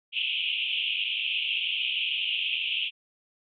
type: band-pass noise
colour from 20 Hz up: pink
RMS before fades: -29 dBFS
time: 0.12-2.91 s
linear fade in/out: 50 ms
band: 2500 to 3300 Hz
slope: 96 dB/octave
effects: none